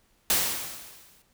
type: noise with exponential decay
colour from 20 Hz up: white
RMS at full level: -21 dBFS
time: 0.3-1.22 s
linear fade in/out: 1 ms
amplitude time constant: 200 ms
effects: pink hiss -66 dBFS RMS until 1.33 s